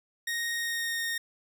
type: tone with pitch glide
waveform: sawtooth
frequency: 1864.7 to 1848.6 Hz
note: A#6 to A#6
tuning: 0 to -15 cents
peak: -26 dBFS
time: 0.27-1.18 s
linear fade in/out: 5 ms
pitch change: -15 cents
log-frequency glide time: 0.54-1 s
effects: none